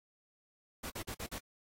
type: noise bursts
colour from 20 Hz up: pink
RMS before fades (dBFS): -42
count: 5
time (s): 0.83-1.388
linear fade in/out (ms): 10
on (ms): 74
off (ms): 47
effects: AAC 48 kbps